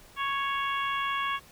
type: harmonic tone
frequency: 554.4 Hz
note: C#5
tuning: in tune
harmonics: 2 / 3 / 4 / 5 / 6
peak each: -29 / -35 / -37 / -37 / -39 dBFS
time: 0.16-1.4 s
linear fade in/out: 50 ms
effects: pink hiss -54 dBFS RMS until 1.51 s